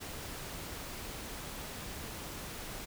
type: noise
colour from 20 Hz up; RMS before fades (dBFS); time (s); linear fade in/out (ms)
pink; -43; 0-2.86; 20
effects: none